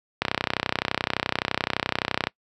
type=click train; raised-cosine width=0.3 ms; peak=-5 dBFS; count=66; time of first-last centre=0.22-2.27 s; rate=31.7 Hz; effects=noise-tail reverb RT60 0.1 s tail -24 dB re dry + high-pass 80 Hz 12 dB/octave